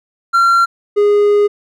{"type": "tone pair in turn", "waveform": "triangle", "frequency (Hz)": [1371, 412.1], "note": ["F6", "G#4"], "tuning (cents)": [-32, -13], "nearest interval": "octave + major sixth", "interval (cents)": 2081, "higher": "first", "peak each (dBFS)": -6, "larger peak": "neither", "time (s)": [[0.33, 0.66], [0.96, 1.48]], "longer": "second", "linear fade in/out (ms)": 20, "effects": []}